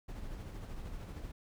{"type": "noise with tremolo", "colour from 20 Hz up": "brown", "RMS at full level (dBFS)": -42, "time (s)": [0.08, 1.32], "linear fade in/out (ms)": 10, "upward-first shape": "sine", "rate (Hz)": 13, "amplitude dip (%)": 35, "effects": []}